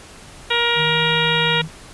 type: harmonic tone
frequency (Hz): 472.6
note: A#4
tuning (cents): +24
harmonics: 1 / 2 / 3 / 4 / 5 / 6 / 7 / 8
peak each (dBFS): -24 / -24 / -24 / -24 / -24 / -24 / -24 / -24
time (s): 0.5-1.62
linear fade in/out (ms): 10
type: tone with pitch glide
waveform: sine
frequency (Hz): 155.56 to 159.47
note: D#3 to D#3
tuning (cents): 0 to +43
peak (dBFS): -24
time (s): 0.75-1.69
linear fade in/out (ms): 50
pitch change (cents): +43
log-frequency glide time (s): 0.86-1.02
effects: pink hiss -41 dBFS RMS until 1.93 s + resampled to 24000 Hz